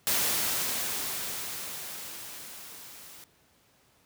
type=noise with level ramp; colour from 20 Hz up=white; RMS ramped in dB=-26 to -49 dBFS; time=0.07-3.24 s; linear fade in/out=0 ms; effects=pink hiss -64 dBFS RMS until 4.05 s + high-pass 80 Hz 12 dB/octave